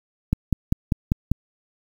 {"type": "click train", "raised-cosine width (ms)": 5, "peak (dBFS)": -6, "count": 6, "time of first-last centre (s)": [0.33, 1.316], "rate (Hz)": 5.07, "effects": ["7-bit"]}